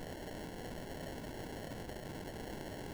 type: noise with sample-and-hold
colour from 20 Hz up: blue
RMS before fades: -45 dBFS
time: 0-2.93 s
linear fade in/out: 0 ms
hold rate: 1225 Hz
effects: none